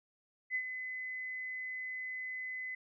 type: tone with ADSR envelope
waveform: sine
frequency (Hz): 2025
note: B6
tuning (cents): +43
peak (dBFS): -30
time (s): 0.5-2.75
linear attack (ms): 51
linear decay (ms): 72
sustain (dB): -8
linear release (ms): 5
effects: none

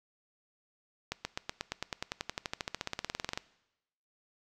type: accelerating click train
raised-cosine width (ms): 0.2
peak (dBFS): -16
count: 30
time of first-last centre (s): 1.12-3.375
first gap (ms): 130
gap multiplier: 0.96
effects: noise-tail reverb RT60 0.9 s tail -20 dB re dry

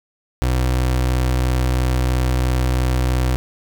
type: tone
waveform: 30% pulse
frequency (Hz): 63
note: B1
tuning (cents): +35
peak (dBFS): -13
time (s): 0.42-3.36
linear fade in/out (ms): 0
effects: 8-bit

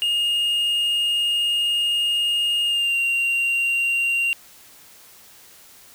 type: tone with pitch glide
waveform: triangle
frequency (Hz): 2844 to 2765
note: F7 to F7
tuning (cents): +31 to -18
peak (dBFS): -17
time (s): 0.02-4.33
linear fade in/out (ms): 0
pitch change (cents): -49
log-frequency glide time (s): 2.65-2.98
effects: white hiss -48 dBFS RMS until 5.94 s

